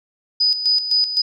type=tone with tremolo; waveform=sine; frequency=4978 Hz; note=D#8; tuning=in tune; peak=-13 dBFS; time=0.4-1.22 s; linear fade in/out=10 ms; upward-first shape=square; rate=3.9 Hz; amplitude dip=65%; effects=none